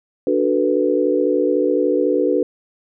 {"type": "chord", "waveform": "sine", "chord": "B minor seventh", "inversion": "first", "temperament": "equal", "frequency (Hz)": [293.7, 370, 440, 493.9], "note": ["D4", "F#4", "A4", "B4"], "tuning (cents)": [0, 0, 0, 0], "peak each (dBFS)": [-20, -20, -21, -19], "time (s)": [0.27, 2.43], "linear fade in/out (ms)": 2, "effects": []}